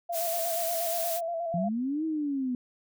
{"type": "tone with vibrato", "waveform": "sine", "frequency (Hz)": 674, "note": "E5", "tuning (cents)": 38, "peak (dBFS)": -29, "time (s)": [0.09, 1.69], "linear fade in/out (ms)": 10, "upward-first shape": "square", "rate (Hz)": 8.4, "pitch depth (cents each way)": 38}
{"type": "noise", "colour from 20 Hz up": "blue", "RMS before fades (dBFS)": -33, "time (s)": [0.12, 1.21], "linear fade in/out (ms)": 50}
{"type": "linear two-way sweep", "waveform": "sine", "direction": "up then down", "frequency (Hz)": [164.81, 323, 244], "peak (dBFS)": -27, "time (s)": [1.54, 2.55], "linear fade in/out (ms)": 2, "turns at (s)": 2.05}
{"effects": []}